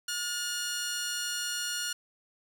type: tone pair together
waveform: 10% pulse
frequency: 1433.9 / 1760 Hz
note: F6 / A6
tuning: +45 / 0 cents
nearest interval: major third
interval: 355 cents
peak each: -23 / -35 dBFS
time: 0.08-1.93 s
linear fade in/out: 5 ms
effects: none